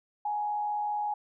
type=tone with frequency modulation; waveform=sine; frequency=835 Hz; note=G#5; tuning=9 cents sharp; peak=-28 dBFS; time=0.25-1.14 s; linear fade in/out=5 ms; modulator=85.4 Hz; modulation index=0.34; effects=none